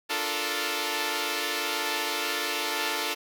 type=chord; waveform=5% pulse; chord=Bb major seventh; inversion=first; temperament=equal; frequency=293.7 / 349.2 / 440 / 466.2 Hz; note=D4 / F4 / A4 / Bb4; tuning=0 / 0 / 0 / 0 cents; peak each=-23 / -22 / -19 / -24 dBFS; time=0.09-3.15 s; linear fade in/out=20 ms; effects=none